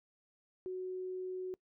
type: tone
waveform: sine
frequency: 370 Hz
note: F#4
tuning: in tune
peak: -37 dBFS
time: 0.66-1.54 s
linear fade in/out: 0 ms
effects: noise-tail reverb RT60 0.1 s tail -23 dB re dry